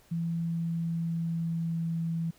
sine tone with pitch glide, 167.3 to 165.38 Hz, E3 to E3, +26 to +6 cents, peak -28 dBFS, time 0.11-2.31 s, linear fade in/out 10 ms, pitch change -20 cents, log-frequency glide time 0.31-2 s, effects pink hiss -61 dBFS RMS until 2.38 s

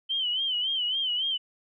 sine tone with vibrato, 3059 Hz, G7, 43 cents flat, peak -25 dBFS, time 0.09-1.38 s, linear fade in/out 20 ms, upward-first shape sine, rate 3.6 Hz, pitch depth 95 cents each way, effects none

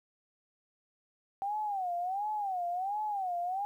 sine tone with vibrato, 771 Hz, G5, 29 cents flat, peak -31 dBFS, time 1.42-3.65 s, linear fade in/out 0 ms, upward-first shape sine, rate 1.4 Hz, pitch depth 180 cents each way, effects 11-bit

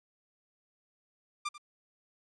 sawtooth tone with echo, 1191 Hz, D6, 24 cents sharp, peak -28 dBFS, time 1.45-1.49 s, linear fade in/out 10 ms, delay 91 ms, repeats 1, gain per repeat -14 dB, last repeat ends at 1.581 s, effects resampled to 22050 Hz + 11-bit

